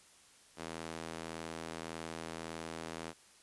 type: tone with high-pass filter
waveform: square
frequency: 40.87 Hz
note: E1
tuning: 14 cents flat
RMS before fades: -44 dBFS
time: 0.56-3.14 s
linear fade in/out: 50 ms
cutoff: 280 Hz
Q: 0.65
effects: white hiss -62 dBFS RMS until 3.42 s + resampled to 24000 Hz